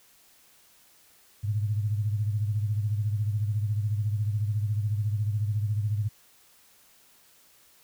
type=beating tone pair; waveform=sine; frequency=103.83 / 117.83 Hz; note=G#2 / A#2; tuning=0 / +19 cents; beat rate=14 Hz; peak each=-25 / -33 dBFS; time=1.43-6.09 s; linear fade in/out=20 ms; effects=white hiss -59 dBFS RMS until 7.83 s

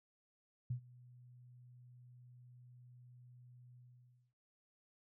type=tone with ADSR envelope; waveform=sine; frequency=123.47 Hz; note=B2; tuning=in tune; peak=-34 dBFS; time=0.7-4.34 s; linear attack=7 ms; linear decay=92 ms; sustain=-23 dB; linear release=570 ms; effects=none

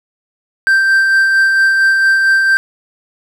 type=tone with tremolo; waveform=triangle; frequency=1568 Hz; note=G6; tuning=in tune; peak=-5 dBFS; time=0.67-2.57 s; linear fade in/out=0 ms; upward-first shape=sine; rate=4.4 Hz; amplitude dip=30%; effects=none

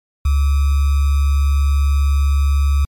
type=tone with sample-and-hold; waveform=sine; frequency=70.3 Hz; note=C#2; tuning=25 cents sharp; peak=-11 dBFS; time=0.25-2.85 s; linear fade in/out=5 ms; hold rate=1225 Hz; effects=MP3 64 kbps

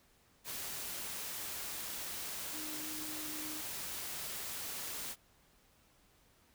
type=tone in noise; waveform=sine; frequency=307.6 Hz; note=D#4; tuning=20 cents flat; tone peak=-47 dBFS; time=2.52-3.63 s; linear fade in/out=50 ms; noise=white; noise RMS=-42 dBFS; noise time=0.44-5.16 s; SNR=-8 dB; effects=pink hiss -68 dBFS RMS until 6.54 s

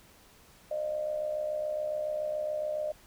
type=tone with amplitude modulation; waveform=sine; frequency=609 Hz; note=D#5; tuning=37 cents flat; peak=-27 dBFS; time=0.71-2.92 s; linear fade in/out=5 ms; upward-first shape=sine; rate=67.1 Hz; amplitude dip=60%; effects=pink hiss -58 dBFS RMS until 3.06 s

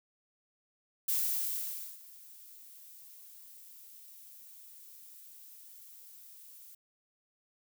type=noise with ADSR envelope; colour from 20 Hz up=violet; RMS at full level=-30 dBFS; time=1.08-6.75 s; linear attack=8 ms; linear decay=890 ms; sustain=-23 dB; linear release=4 ms; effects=none

